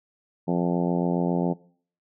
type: harmonic tone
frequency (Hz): 87.31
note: F2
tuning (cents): 0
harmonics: 2 / 3 / 4 / 5 / 6 / 7 / 8 / 9 / 10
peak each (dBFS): -24 / -28 / -30 / -32 / -34 / -35 / -36 / -37 / -38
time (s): 0.47-1.54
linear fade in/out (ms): 20
effects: noise-tail reverb RT60 0.5 s tail -21 dB re dry